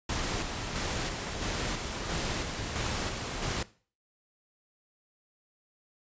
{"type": "noise with tremolo", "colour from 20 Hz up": "pink", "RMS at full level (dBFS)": -32, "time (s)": [0.09, 3.63], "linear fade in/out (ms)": 5, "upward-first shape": "square", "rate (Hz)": 1.5, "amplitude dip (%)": 35, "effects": ["noise-tail reverb RT60 0.4 s tail -18 dB re dry", "resampled to 16000 Hz"]}